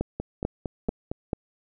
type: two click trains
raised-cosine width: 2 ms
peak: -12 / -16 dBFS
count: 4 / 5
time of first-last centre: 0.01-1.332 / 0.2-1.115 s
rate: 2.27 / 4.37 Hz
effects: none